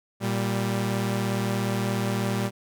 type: tone pair together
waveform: sawtooth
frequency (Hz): 116.54 / 196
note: A#2 / G3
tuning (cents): 0 / 0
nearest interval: major sixth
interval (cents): 900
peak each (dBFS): -23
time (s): 0.2-2.51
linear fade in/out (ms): 50
effects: none